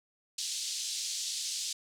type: band-pass noise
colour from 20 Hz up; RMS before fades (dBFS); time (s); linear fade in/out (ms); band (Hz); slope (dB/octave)
pink; -36; 0.38-1.73; 5; 3800 to 8100; 24
effects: none